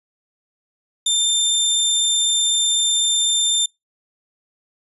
25% pulse tone, 3588 Hz, A7, 33 cents sharp, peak -12 dBFS, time 1.06-3.66 s, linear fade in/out 5 ms, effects noise-tail reverb RT60 0.2 s tail -26 dB re dry + resampled to 32000 Hz

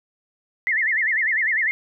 sine tone with vibrato, 1928 Hz, B6, 42 cents flat, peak -18 dBFS, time 0.67-1.71 s, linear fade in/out 0 ms, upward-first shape sine, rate 10 Hz, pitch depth 190 cents each way, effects none

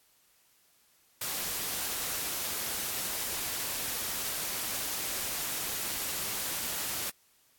white noise, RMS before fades -34 dBFS, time 1.21-7.1 s, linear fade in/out 5 ms, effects white hiss -66 dBFS RMS until 7.58 s + AAC 64 kbps

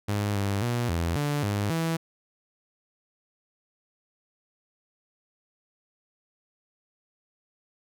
sawtooth tone with pitch steps, 103 / 99.7 / 119.9 / 84.2 / 145.9 / 102.3 / 164 Hz, G#2 / G2 / A#2 / E2 / D3 / G#2 / E3, -14 / +30 / +49 / +37 / -11 / -26 / -9 cents, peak -21 dBFS, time 0.08-1.97 s, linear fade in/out 10 ms, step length 270 ms, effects none

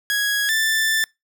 sawtooth tone pair in turn, 1661.2 / 1768.1 Hz, G#6 / A6, 0 / +8 cents, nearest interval minor second, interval 108 cents, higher second, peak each -15 / -14 dBFS, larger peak second, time 0.1-0.49 / 0.49-1.04 s, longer second, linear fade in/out 0 ms, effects noise-tail reverb RT60 0.2 s tail -25 dB re dry

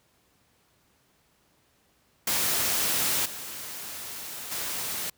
white noise with level steps, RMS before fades -26 / -38 / -32 dBFS, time 2.27-5.1 s, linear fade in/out 5 ms, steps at 3.25 / 4.51 s, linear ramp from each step 10 ms, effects pink hiss -66 dBFS RMS until 5.17 s + high-pass 60 Hz 12 dB/octave

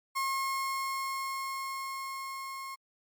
35% pulse tone with level ramp, 1078 Hz, C#6, 49 cents flat, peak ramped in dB -27 to -37 dBFS, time 0.15-2.76 s, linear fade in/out 20 ms, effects MP3 96 kbps

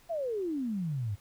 sine exponential sweep, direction down, 700 to 94.8 Hz, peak -30 dBFS, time 0.09-1.16 s, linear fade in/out 20 ms, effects pink hiss -61 dBFS RMS until 1.2 s

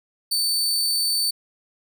sawtooth tone, 4541 Hz, C#8, 41 cents sharp, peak -17 dBFS, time 0.31-1.31 s, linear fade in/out 10 ms, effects none

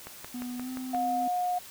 click train, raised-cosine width 0.5 ms, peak -25 dBFS, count 6, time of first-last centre 0.07-0.947 s, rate 5.7 Hz
triangle tone with pitch glide, 246.9 to 257.2 Hz, B3 to C4, 0 to -30 cents, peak -32 dBFS, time 0.34-1.28 s, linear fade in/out 5 ms, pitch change +70 cents, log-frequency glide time 0.58-0.69 s
sine tone, 720 Hz, F#5, 47 cents flat, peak -26 dBFS, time 0.93-1.59 s, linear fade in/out 10 ms
effects white hiss -47 dBFS RMS until 1.7 s

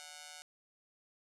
5% pulse tone with amplitude modulation, 736 Hz, F#5, 9 cents flat, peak -33 dBFS, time 0-0.42 s, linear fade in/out 0 ms, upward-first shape sine, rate 158 Hz, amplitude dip 90%, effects low-pass 12000 Hz 12 dB/octave

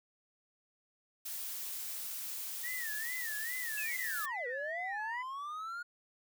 blue noise, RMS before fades -41 dBFS, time 1.25-4.26 s, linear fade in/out 10 ms
sine tone with vibrato, 1853 Hz, A#6, 11 cents flat, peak -38 dBFS, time 2.63-5.23 s, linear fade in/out 20 ms, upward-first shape sine, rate 2.4 Hz, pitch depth 160 cents each way
triangle linear two-way sweep, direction down then up, 2684 to 475.6 to 1440 Hz, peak -37 dBFS, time 3.77-5.83 s, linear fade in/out 10 ms, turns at 4.47 s
effects none

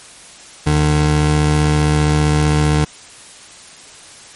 25% pulse tone pair together, 75.3 / 150.6 Hz, D2 / D3, +44 / +44 cents, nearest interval octave, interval 1200 cents, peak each -12 dBFS, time 0.66-2.85 s, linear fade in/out 10 ms, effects white hiss -39 dBFS RMS until 4.35 s + MP3 48 kbps

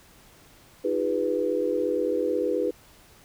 sine chord, F half-diminished seventh, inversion third, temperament equal with one note detuned, 311.1 / 349.2 / 405.4 / 493.9 Hz, Eb4 / F4 / Ab4 / Cb5, 0 / 0 / -42 / 0 cents, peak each -30 / -31 / -28 / -26 dBFS, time 0.84-2.71 s, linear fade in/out 10 ms, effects pink hiss -54 dBFS RMS until 3.24 s

